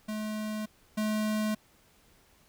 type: tone pair in turn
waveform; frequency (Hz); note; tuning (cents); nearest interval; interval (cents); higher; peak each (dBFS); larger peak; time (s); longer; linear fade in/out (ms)
square; 214.4 / 214.4; A3 / A3; -45 / -45; unison; 0; neither; -33 / -28; second; 0.08-0.66 / 0.97-1.55; neither; 10
effects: pink hiss -63 dBFS RMS until 2.48 s